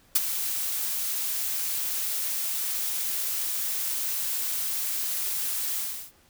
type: noise with ADSR envelope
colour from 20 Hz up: blue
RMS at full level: -19 dBFS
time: 0.15-6.12 s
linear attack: 8 ms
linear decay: 29 ms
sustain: -10 dB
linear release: 350 ms
effects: pink hiss -60 dBFS RMS until 6.29 s